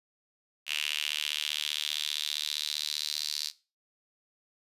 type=tone with high-pass filter sweep; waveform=sawtooth; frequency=75.2 Hz; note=D2; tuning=42 cents sharp; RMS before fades=-33 dBFS; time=0.66-3.52 s; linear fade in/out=50 ms; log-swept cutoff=2800 to 4400 Hz; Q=4.7; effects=noise-tail reverb RT60 0.3 s tail -18 dB re dry + resampled to 32000 Hz